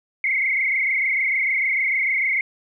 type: tone with frequency modulation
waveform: sine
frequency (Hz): 2140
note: C7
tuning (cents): +38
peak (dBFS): -18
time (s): 0.24-2.41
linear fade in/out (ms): 2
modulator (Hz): 26.7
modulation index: 3.7
effects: none